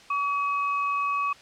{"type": "tone pair together", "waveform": "sine", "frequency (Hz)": [1137, 2552], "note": ["C#6", "D#7"], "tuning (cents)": [44, 43], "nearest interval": "octave + major second", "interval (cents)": 1399, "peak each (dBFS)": [-24, -32], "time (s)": [0.1, 1.33], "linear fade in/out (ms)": 5, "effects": ["white hiss -50 dBFS RMS until 1.41 s", "low-pass 5000 Hz 12 dB/octave"]}